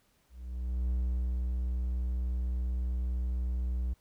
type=tone with ADSR envelope; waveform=triangle; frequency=61.74 Hz; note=B1; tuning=in tune; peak=-25 dBFS; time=0.29-3.94 s; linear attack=610 ms; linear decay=500 ms; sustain=-2 dB; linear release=13 ms; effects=pink hiss -70 dBFS RMS until 4 s